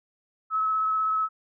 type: tone with vibrato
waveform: sine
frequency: 1292 Hz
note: E6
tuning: 35 cents flat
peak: -22 dBFS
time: 0.5-1.29 s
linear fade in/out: 50 ms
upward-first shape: sine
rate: 16 Hz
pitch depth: 12 cents each way
effects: none